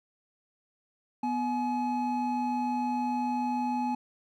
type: tone pair together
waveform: triangle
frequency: 246.8 / 847 Hz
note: B3 / G#5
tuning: -1 / +34 cents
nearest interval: octave + major sixth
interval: 2135 cents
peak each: -28 dBFS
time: 1.23-3.95 s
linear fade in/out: 5 ms
effects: none